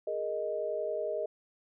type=chord; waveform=sine; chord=Ab suspended second; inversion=none; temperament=equal; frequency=415.3 / 466.2 / 622.3 Hz; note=Ab4 / Bb4 / Eb5; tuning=0 / 0 / 0 cents; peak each=-37 / -37 / -33 dBFS; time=0.07-1.26 s; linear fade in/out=5 ms; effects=none